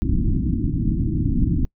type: low-pass noise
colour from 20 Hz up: pink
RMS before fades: -20 dBFS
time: 0.02-1.65 s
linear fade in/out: 0 ms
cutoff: 330 Hz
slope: 96 dB/octave
effects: noise-tail reverb RT60 0.1 s tail -25 dB re dry